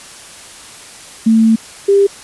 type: tone pair in turn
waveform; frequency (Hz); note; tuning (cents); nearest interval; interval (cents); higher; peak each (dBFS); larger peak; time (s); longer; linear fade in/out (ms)
sine; 223.5 / 398.2; A3 / G4; +27 / +27; minor seventh; 1000; second; -6; neither; 1.26-1.56 / 1.88-2.07; first; 10
effects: white hiss -35 dBFS RMS until 2.23 s + resampled to 24000 Hz